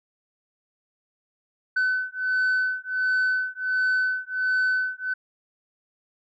sine beating tone pair, 1511 / 1512.4 Hz, F#6 / F#6, +36 / +38 cents, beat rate 1.4 Hz, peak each -23 dBFS, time 1.76-5.14 s, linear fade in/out 10 ms, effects tanh soft clip ceiling -18 dBFS

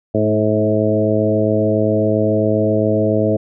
harmonic tone with a mistuned harmonic, 107.4 Hz, A2, 41 cents flat, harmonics 1 / 2 / 3 / 4 / 5 / 6, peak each -20 / -20 / -20 / -20 / -20 / -20 dBFS, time 0.14-3.37 s, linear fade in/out 10 ms, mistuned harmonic 3, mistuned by -16 cents, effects none

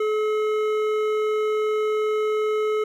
sine tone with hard clipping, 428.7 Hz, A4, 45 cents flat, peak -22 dBFS, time 0-2.84 s, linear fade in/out 5 ms, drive 11 dB, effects none

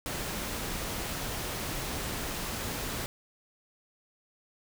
pink noise, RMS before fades -35 dBFS, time 0.06-3.06 s, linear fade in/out 0 ms, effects none

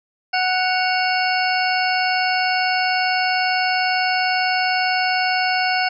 harmonic tone with a mistuned harmonic, 740 Hz, F#5, in tune, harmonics 1 / 2 / 3 / 4 / 6 / 7, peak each -20 / -23 / -25 / -26 / -28 / -28 dBFS, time 0.33-5.89 s, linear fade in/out 10 ms, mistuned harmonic 4, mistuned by -110 cents, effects none

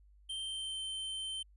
square tone with pitch glide, 3136 to 3102 Hz, G7 to G7, 0 to -19 cents, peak -38 dBFS, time 0.29-1.43 s, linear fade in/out 10 ms, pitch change -19 cents, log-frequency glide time 0.41-0.81 s, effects added 50 Hz sine -59 dBFS peak until 1.56 s + resampled to 24000 Hz

